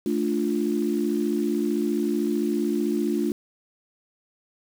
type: chord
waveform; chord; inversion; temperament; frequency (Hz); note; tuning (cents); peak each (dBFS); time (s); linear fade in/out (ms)
sine; D minor; second; equal; 220 / 293.7 / 349.2; A3 / D4 / F4; 0 / 0 / 0; -26; 0.06-3.32; 2
effects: 7-bit